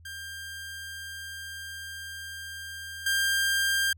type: tone with level steps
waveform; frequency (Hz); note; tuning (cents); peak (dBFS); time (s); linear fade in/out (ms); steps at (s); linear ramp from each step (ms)
sawtooth; 1594; G6; +28; -34 / -20; 0.05-3.93; 5; 3.06; 5
effects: added 83 Hz sine -50 dBFS peak until 3.97 s